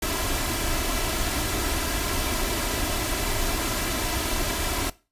pink noise with comb filter, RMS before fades -26 dBFS, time 0.02-4.9 s, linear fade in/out 5 ms, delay 3 ms, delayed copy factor +0.55, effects noise-tail reverb RT60 0.3 s tail -19 dB re dry + resampled to 32000 Hz

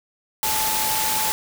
sine tone in noise, 870 Hz, A5, 20 cents flat, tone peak -26 dBFS, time 0.43-1.32 s, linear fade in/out 0 ms, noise white, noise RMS -23 dBFS, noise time 0.43-1.32 s, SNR -6 dB, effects none

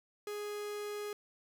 45% pulse tone, 415.3 Hz, G#4, in tune, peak -38 dBFS, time 0.27-1.13 s, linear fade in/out 2 ms, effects none

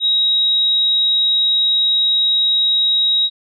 sine tone, 3810 Hz, A#7, 37 cents sharp, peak -12 dBFS, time 0-3.3 s, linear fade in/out 50 ms, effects none

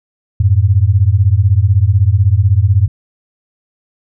sine beating tone pair, 90.2 / 106.2 Hz, F#2 / G#2, -44 / +39 cents, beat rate 16 Hz, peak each -10 dBFS, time 0.4-2.88 s, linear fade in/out 5 ms, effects none

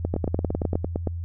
two click trains, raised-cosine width 2 ms, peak -12 / -10 dBFS, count 10 / 7, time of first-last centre 0.05-1.073 / 0.14-0.755 s, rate 8.8 / 9.76 Hz, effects added 85 Hz sine -28 dBFS peak until 1.24 s

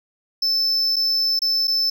triangle tone with dropouts, 5274 Hz, E8, in tune, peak -16 dBFS, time 0.42-1.9 s, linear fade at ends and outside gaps 5 ms, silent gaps 0.96-0.964 / 1.392-1.418 / 1.673-1.678 s, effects none

